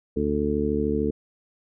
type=harmonic tone; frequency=73.42 Hz; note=D2; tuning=in tune; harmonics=1 / 2 / 3 / 4 / 5 / 6; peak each=-31 / -34 / -27 / -28 / -31 / -26 dBFS; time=0.16-1.11 s; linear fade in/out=10 ms; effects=none